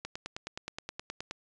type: click train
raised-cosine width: 0.2 ms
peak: -20 dBFS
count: 13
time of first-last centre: 0.05-1.311 s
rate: 9.52 Hz
effects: resampled to 22050 Hz